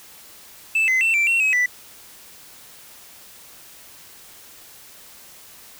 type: tone with pitch steps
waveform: sine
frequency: 2637 / 2046 / 2684 / 2344 / 2720 / 2550 / 1976 Hz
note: E7 / C7 / E7 / D7 / F7 / D#7 / B6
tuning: 0 / -39 / +31 / -4 / -46 / +42 / 0 cents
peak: -13 dBFS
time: 0.75-1.66 s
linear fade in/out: 5 ms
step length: 130 ms
effects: tanh soft clip ceiling -15 dBFS + white hiss -45 dBFS RMS until 5.79 s